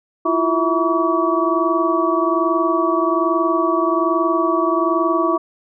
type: tone cluster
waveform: sine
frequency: 329.3 / 350.5 / 654 / 964 / 1137 Hz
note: E4 / F4 / E5 / B5 / C#6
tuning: -2 / +6 / -14 / -42 / +44 cents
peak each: -20 / -21 / -22 / -27 / -19 dBFS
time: 0.25-5.38 s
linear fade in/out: 10 ms
effects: none